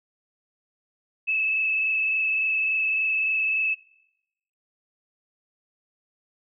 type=tone with frequency modulation; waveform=sine; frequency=2604 Hz; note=E7; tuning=22 cents flat; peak=-21 dBFS; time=1.27-3.75 s; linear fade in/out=20 ms; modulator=23.5 Hz; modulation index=2; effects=noise-tail reverb RT60 0.9 s tail -25 dB re dry